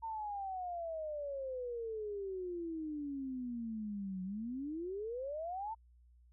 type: exponential two-way sweep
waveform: sine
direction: down then up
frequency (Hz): 917 to 183.2 to 917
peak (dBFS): -38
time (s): 0.02-5.75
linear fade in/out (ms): 20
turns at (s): 4.23
effects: added 60 Hz sine -61 dBFS peak until 6.32 s